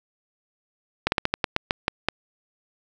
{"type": "slowing click train", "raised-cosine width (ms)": 0.3, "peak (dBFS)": -4, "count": 10, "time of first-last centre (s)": [1.07, 2.086], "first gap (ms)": 51, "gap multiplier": 1.19, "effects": []}